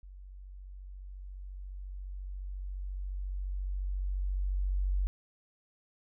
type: tone with level ramp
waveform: sine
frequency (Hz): 47.16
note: F#1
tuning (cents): +34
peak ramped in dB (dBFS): -46 to -26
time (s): 0.03-5.07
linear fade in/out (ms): 0
effects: none